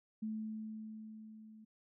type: tone with level ramp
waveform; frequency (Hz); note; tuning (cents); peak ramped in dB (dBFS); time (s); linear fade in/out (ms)
sine; 217.7; A3; -18; -36 to -54; 0.22-1.65; 10
effects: none